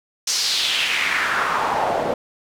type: noise with band-pass filter sweep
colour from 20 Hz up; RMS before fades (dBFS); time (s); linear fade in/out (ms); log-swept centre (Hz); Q
pink; -21; 0.27-2.14; 5; 5800 to 530; 2.8
effects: none